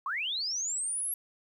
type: linear sweep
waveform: sine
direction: up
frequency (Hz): 1014 to 11440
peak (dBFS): -30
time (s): 0.06-1.14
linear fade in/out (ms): 2
effects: 11-bit